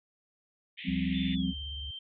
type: band-pass noise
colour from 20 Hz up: pink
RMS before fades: -43 dBFS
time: 0.77-1.36 s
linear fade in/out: 20 ms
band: 1900 to 3600 Hz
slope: 96 dB/octave
type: chord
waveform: sine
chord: F suspended second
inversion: none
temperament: equal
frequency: 174.61 / 196 / 261.6 Hz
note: F3 / G3 / C4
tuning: 0 / 0 / 0 cents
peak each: -32 dBFS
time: 0.84-1.54 s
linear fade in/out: 50 ms
type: tone with vibrato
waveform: sine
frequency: 70.9 Hz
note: C#2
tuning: 40 cents sharp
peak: -38 dBFS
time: 0.88-1.91 s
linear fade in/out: 5 ms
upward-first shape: square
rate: 18 Hz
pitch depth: 140 cents each way
type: tone with pitch glide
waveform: sine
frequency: 3520 to 3136 Hz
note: A7 to G7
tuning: 0 to 0 cents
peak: -39 dBFS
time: 1.14-1.99 s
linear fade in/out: 5 ms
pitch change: -200 cents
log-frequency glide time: 1.35-1.47 s
effects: none